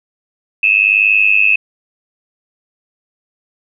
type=tone with amplitude modulation; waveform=sine; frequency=2589 Hz; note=E7; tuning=32 cents flat; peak=-4 dBFS; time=0.63-1.56 s; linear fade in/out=5 ms; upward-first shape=sine; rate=101 Hz; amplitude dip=95%; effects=none